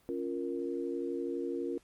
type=chord; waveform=sine; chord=Bb minor; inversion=first; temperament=equal; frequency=277.2 / 349.2 / 466.2 Hz; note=Db4 / F4 / Bb4; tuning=0 / 0 / 0 cents; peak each=-38 / -36 / -38 dBFS; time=0.09-1.78 s; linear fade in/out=0 ms; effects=pink hiss -67 dBFS RMS until 1.83 s + Opus 32 kbps